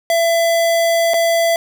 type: tone with dropouts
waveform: square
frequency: 670 Hz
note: E5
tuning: 28 cents sharp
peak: -13 dBFS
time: 0.1-1.56 s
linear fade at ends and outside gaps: 1 ms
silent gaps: 1.136-1.141 s
effects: none